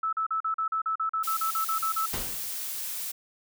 sine tone bursts, 1309 Hz, E6, 13 cents flat, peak -25 dBFS, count 15, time 0.03-2.06 s, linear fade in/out 5 ms, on 98 ms, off 40 ms
blue noise, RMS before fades -34 dBFS, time 1.23-3.12 s, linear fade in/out 10 ms
pink noise with exponential decay, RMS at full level -30 dBFS, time 2.13-2.59 s, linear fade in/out 5 ms, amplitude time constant 100 ms
effects none

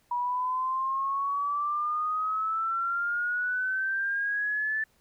sine exponential sweep, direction up, 965 to 1760 Hz, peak -26 dBFS, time 0.11-4.84 s, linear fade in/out 5 ms, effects pink hiss -67 dBFS RMS until 5 s

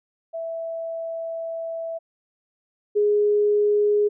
sine tone pair in turn, 659.3 / 415.3 Hz, E5 / G#4, 0 / 0 cents, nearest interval minor sixth, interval 800 cents, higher first, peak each -27 / -16 dBFS, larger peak second, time 0.33-1.99 / 2.95-4.09 s, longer first, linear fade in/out 20 ms, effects none

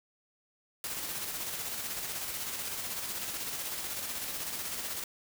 white noise with tremolo, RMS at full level -36 dBFS, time 0.84-5.04 s, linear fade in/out 2 ms, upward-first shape square, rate 16 Hz, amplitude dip 30%, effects none

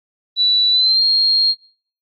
sine tone with pitch glide, 3951 to 4235 Hz, B7 to C8, 0 to +20 cents, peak -11 dBFS, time 0.36-1.55 s, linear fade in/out 50 ms, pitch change +120 cents, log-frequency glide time 0.71-1.04 s, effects noise-tail reverb RT60 0.5 s tail -22 dB re dry + AAC 64 kbps

